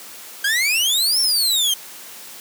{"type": "exponential two-way sweep", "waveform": "sawtooth", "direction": "up then down", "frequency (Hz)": [1575, 5500, 3112], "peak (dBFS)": -13, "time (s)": [0.44, 1.74], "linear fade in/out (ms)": 5, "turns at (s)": 1.2, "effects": ["white hiss -38 dBFS RMS until 2.4 s", "high-pass 200 Hz 12 dB/octave"]}